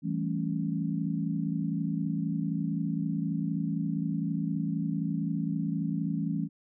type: chord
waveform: sine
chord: A dominant seventh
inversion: second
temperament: equal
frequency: 164.81 / 196 / 220 / 277.2 Hz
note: E3 / G3 / A3 / C#4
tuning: 0 / 0 / 0 / 0 cents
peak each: -31 / -34 / -35 / -34 dBFS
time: 0.02-6.49 s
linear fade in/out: 50 ms
effects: none